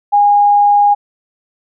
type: tone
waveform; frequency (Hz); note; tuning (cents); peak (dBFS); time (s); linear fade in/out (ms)
sine; 819; G#5; -24; -6; 0.12-0.95; 20
effects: none